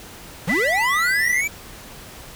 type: linear sweep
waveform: square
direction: up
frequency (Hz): 138.59 to 2347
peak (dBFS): -21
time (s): 0.47-1.48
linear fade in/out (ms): 10
type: tone with vibrato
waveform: sine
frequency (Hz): 1975.5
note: B6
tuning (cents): 0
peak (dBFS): -19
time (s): 0.49-1.41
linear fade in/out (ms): 5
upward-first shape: square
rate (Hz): 3.4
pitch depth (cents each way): 10
effects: pink hiss -40 dBFS RMS until 2.35 s